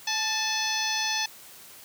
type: harmonic tone with a mistuned harmonic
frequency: 865 Hz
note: A5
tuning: 30 cents flat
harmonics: 1 / 2 / 3 / 4 / 5 / 6 / 7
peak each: -33 / -33 / -33 / -33 / -33 / -33 / -33 dBFS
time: 0.07-1.26 s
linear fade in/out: 5 ms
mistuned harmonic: 2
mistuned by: +45 cents
effects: white hiss -48 dBFS RMS until 1.84 s + high-pass 80 Hz 12 dB/octave